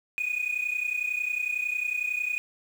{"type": "tone pair together", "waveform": "sine", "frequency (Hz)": [2458, 2489], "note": ["D#7", "D#7"], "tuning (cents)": [-22, 0], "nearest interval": "unison", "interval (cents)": 22, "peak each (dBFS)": -28, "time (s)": [0.18, 2.38], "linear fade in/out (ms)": 0, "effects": ["tanh soft clip ceiling -22 dBFS", "8-bit"]}